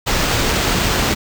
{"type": "noise with sample-and-hold", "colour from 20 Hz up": "pink", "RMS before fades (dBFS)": -17, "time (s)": [0.06, 1.15], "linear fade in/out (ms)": 20, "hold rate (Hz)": 11025, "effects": []}